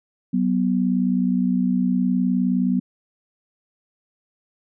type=tone pair together; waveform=sine; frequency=187.5 / 246.9 Hz; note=F#3 / B3; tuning=+23 / 0 cents; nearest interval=perfect fourth; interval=477 cents; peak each=-20 dBFS; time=0.33-2.8 s; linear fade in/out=10 ms; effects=none